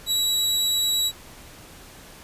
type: tone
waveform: sawtooth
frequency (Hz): 3897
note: B7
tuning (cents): -24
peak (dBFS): -17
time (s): 0.06-1.12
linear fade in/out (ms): 50
effects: pink hiss -45 dBFS RMS until 2.23 s + resampled to 32000 Hz